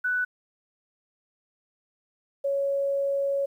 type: tone pair in turn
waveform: sine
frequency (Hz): 1488 / 556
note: F#6 / C#5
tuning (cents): +9 / +5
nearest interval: octave + perfect fourth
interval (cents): 1704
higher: first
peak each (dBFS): -23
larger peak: neither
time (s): 0.04-0.25 / 2.44-3.46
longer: second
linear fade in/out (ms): 10
effects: 10-bit